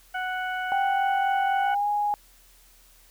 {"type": "harmonic tone", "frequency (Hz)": 740, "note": "F#5", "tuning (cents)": 0, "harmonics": [1, 2, 3, 4], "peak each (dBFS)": [-30, -30, -40, -42], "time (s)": [0.14, 1.75], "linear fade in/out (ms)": 10}
{"type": "tone with pitch glide", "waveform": "sine", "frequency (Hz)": [784, 827.3], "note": ["G5", "G#5"], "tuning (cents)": [0, -7], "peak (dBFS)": -22, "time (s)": [0.72, 2.14], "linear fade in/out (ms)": 0, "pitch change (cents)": 93, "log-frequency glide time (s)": [1.58, 1.88]}
{"effects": ["added 40 Hz sine -57 dBFS peak until 3.1 s", "white hiss -57 dBFS RMS until 3.1 s"]}